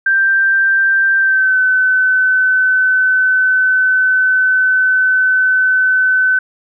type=tone with pitch glide; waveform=sine; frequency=1573 to 1515.9 Hz; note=G6 to F#6; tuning=+6 to +42 cents; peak=-9 dBFS; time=0.06-6.39 s; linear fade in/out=5 ms; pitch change=-64 cents; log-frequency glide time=1.18-1.58 s; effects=none